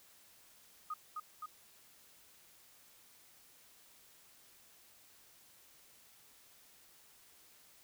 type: tone with echo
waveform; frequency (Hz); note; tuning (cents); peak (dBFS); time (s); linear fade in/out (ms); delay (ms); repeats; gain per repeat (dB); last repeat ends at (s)
sine; 1243; D#6; -2; -37; 0.9-0.94; 5; 260; 2; -2; 1.46
effects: white hiss -63 dBFS RMS until 7.83 s